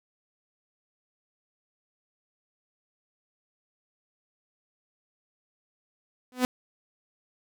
sawtooth tone with exponential growth, 251.5 Hz, B3, 32 cents sharp, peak -15 dBFS, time 6.32-6.45 s, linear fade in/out 1 ms, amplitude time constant 28 ms, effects none

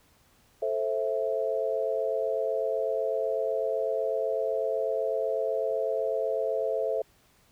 sine chord, A minor, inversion none, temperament just, 440 / 528 / 660 Hz, A4 / C5 / E5, 0 / +16 / +2 cents, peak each -30 dBFS, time 0.62-7.02 s, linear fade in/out 5 ms, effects pink hiss -63 dBFS RMS until 7.51 s

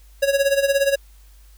square tone with tremolo, 554.4 Hz, C#5, in tune, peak -14 dBFS, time 0.22-0.96 s, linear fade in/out 10 ms, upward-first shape sine, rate 17 Hz, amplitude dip 75%, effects added 50 Hz sine -45 dBFS peak until 1.57 s + white hiss -57 dBFS RMS until 1.57 s

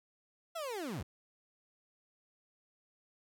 30% pulse linear sweep, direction down, 690 to 58.27 Hz, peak -35 dBFS, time 0.55-1.03 s, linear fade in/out 10 ms, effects none

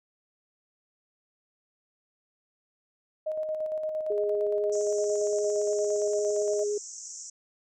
sine tone with tremolo, 622.3 Hz, D#5, in tune, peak -27 dBFS, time 3.26-6.64 s, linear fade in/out 10 ms, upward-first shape square, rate 8.7 Hz, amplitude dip 35%
sine tone with vibrato, 414 Hz, G#4, 5 cents flat, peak -26 dBFS, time 4.1-6.78 s, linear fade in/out 5 ms, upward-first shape sine, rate 10 Hz, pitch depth 10 cents each way
white band-pass noise, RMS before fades -42 dBFS, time 4.72-7.3 s, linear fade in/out 5 ms, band 5600 to 7600 Hz, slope 96 dB/octave
effects none

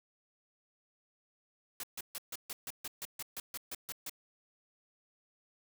white noise bursts, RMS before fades -41 dBFS, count 14, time 1.8-4.096 s, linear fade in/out 2 ms, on 34 ms, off 140 ms, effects none

